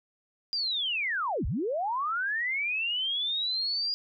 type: linear two-way sweep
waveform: sine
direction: down then up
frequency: 4861 to 38.89 to 4861 Hz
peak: -27 dBFS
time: 0.53-3.94 s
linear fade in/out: 0 ms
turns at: 1.46 s
effects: none